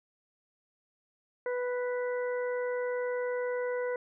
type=harmonic tone; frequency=493.9 Hz; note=B4; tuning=in tune; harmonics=1 / 2 / 3 / 4; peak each=-30 / -42 / -42 / -44 dBFS; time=1.46-3.96 s; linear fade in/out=2 ms; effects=none